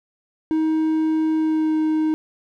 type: tone with pitch glide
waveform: triangle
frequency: 315.7 to 312.3 Hz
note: D#4 to D#4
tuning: +25 to +7 cents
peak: -15 dBFS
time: 0.51-2.14 s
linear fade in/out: 0 ms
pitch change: -18 cents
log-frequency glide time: 1.35-1.77 s
effects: none

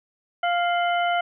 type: harmonic tone with a mistuned harmonic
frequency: 698.5 Hz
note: F5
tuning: in tune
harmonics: 1 / 2 / 3 / 4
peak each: -21 / -27 / -31 / -33 dBFS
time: 0.43-1.21 s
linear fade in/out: 5 ms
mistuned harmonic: 4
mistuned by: +130 cents
effects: none

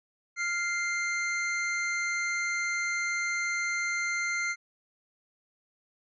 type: tone pair together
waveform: square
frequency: 1398.6 / 2093 Hz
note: F6 / C7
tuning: +2 / 0 cents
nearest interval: perfect fifth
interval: 698 cents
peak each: -34 / -30 dBFS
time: 0.36-4.56 s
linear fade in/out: 50 ms
effects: resampled to 16000 Hz

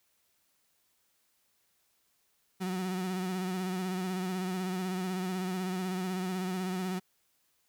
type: tone with vibrato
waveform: 35% pulse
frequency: 185 Hz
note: F#3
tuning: in tune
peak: -30 dBFS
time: 2.6-7 s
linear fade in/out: 20 ms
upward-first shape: sine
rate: 16 Hz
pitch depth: 43 cents each way
effects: white hiss -73 dBFS RMS until 7.68 s

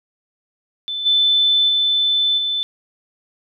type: tone with level steps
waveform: sine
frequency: 3520 Hz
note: A7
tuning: in tune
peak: -22 / -12 / -14 / -18 dBFS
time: 0.88-2.63 s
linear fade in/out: 0 ms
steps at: 1.05 / 1.68 / 2.37 s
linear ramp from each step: 20 ms
effects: none

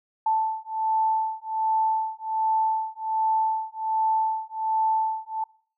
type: beating tone pair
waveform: sine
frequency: 880 / 881.3 Hz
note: A5 / A5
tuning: 0 / +3 cents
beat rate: 1.3 Hz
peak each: -25 dBFS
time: 0.26-5.44 s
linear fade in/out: 5 ms
effects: noise-tail reverb RT60 0.5 s tail -24 dB re dry

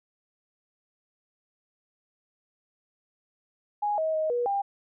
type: tone with pitch steps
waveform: sine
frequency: 829 / 635 / 627 / 483.3 / 798 Hz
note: G#5 / D#5 / D#5 / B4 / G5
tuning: -3 / +35 / +13 / -38 / +31 cents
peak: -24 dBFS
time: 3.82-4.62 s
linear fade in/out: 10 ms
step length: 160 ms
effects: none

